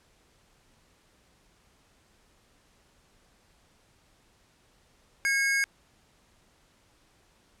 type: tone pair together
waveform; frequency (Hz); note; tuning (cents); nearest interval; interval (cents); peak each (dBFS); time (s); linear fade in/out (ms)
square; 1628 / 2184; G#6 / C#7; -35 / -26; perfect fourth; 509; -27; 5.25-5.64; 0
effects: pink hiss -64 dBFS RMS until 7.6 s + low-pass 10000 Hz 12 dB/octave